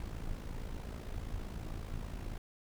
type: noise with amplitude modulation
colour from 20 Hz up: brown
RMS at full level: -38 dBFS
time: 0-2.38 s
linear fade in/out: 2 ms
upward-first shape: sine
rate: 55.3 Hz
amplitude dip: 65%
effects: none

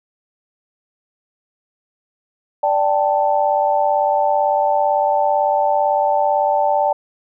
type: chord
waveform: sine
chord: D suspended fourth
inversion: none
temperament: just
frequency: 587.3 / 783.1 / 881 Hz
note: D5 / G5 / A5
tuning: 0 / -2 / +2 cents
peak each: -18 dBFS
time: 2.63-6.93 s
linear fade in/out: 5 ms
effects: none

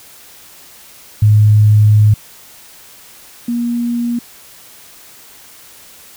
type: tone pair in turn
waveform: sine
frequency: 105.9 / 237.7 Hz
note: G#2 / A#3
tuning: +34 / +34 cents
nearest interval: octave + major second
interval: 1400 cents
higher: second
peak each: -5 / -14 dBFS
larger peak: first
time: 1.22-2.14 / 3.48-4.19 s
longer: first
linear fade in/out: 5 ms
effects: white hiss -40 dBFS RMS until 6.16 s

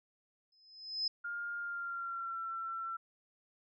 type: tone with exponential growth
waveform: sine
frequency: 5100 Hz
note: D#8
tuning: 42 cents sharp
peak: -29 dBFS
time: 0.52-1.08 s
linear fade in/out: 5 ms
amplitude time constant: 120 ms
type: tone with pitch glide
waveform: sine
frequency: 1410 to 1347.1 Hz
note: F6 to E6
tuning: +16 to +37 cents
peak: -37 dBFS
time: 1.24-2.97 s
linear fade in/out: 10 ms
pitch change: -79 cents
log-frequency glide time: 1.58-2.44 s
effects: none

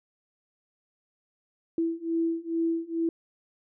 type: beating tone pair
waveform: sine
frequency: 329.6 / 331.9 Hz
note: E4 / E4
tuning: 0 / +12 cents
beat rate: 2.3 Hz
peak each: -29 / -28 dBFS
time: 1.78-3.09 s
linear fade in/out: 2 ms
effects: none

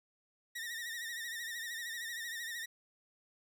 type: tone with vibrato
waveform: sawtooth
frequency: 1857 Hz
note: A#6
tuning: 7 cents flat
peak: -36 dBFS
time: 0.55-2.66 s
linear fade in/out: 10 ms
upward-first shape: sine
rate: 13 Hz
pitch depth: 71 cents each way
effects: none

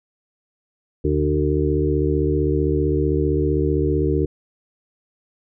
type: harmonic tone with a mistuned harmonic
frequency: 75.5 Hz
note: D2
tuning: 48 cents sharp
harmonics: 1 / 2 / 4 / 5 / 6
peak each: -22 / -24 / -23 / -22 / -25 dBFS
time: 1.04-4.26 s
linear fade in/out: 10 ms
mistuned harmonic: 2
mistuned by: -22 cents
effects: none

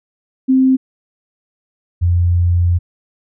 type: tone pair in turn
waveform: sine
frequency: 261.7 / 87.33 Hz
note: C4 / F2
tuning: 0 / 0 cents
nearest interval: octave + perfect fifth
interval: 1900 cents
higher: first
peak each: -8 / -10 dBFS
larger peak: first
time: 0.48-0.77 / 2.01-2.79 s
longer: second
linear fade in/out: 20 ms
effects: none

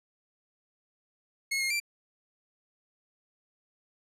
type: tone with pitch steps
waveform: sawtooth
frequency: 2172 / 2140 / 2353 Hz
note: C#7 / C7 / D7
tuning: -36 / +38 / +3 cents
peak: -24 dBFS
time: 1.51-1.801 s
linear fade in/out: 10 ms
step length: 97 ms
effects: low-pass 12000 Hz 12 dB/octave

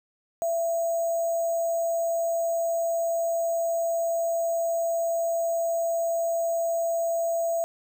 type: tone with sample-and-hold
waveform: sine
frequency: 669 Hz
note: E5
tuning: 25 cents sharp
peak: -23 dBFS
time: 0.42-7.64 s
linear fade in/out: 0 ms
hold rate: 7350 Hz
effects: none

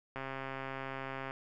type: click train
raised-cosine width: 0.5 ms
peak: -25 dBFS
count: 155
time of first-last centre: 0.16-1.309 s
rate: 134 Hz
effects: none

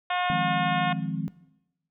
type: harmonic tone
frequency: 359.2 Hz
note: F4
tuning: 49 cents sharp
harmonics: 2 / 3 / 4 / 5 / 6 / 7 / 8 / 9 / 10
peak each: -27 / -31 / -33 / -35 / -37 / -38 / -39 / -40 / -41 dBFS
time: 0.1-0.93 s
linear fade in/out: 5 ms
type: chord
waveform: sine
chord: F minor seventh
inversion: third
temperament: equal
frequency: 155.56 / 174.61 / 207.7 / 261.6 Hz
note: Eb3 / F3 / Ab3 / C4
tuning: 0 / 0 / 0 / 0 cents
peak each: -31 / -31 / -33 / -35 dBFS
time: 0.3-1.28 s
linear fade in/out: 0 ms
effects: noise-tail reverb RT60 0.9 s tail -19 dB re dry

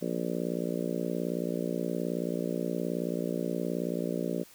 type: harmonic tone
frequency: 58.8 Hz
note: A#1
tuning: 16 cents sharp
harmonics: 3 / 4 / 5 / 6 / 7 / 8 / 9 / 10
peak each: -35 / -36 / -37 / -38 / -38 / -39 / -40 / -40 dBFS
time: 0.01-4.44 s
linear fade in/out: 20 ms
effects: white hiss -55 dBFS RMS until 4.54 s

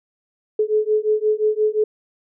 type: beating tone pair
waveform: sine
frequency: 425.6 / 431.3 Hz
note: G#4 / A4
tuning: +42 / -35 cents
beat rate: 5.7 Hz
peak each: -19 / -19 dBFS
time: 0.59-1.84 s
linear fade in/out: 5 ms
effects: none

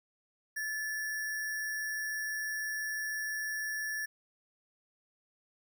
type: tone with sample-and-hold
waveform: sine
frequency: 1737 Hz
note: A6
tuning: 23 cents flat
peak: -33 dBFS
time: 0.56-4.06 s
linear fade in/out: 10 ms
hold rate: 7350 Hz
effects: none

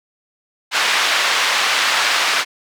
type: band-pass noise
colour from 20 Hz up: pink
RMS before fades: -17 dBFS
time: 0.71-2.45 s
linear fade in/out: 50 ms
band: 1200 to 4500 Hz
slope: 12 dB/octave
effects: none

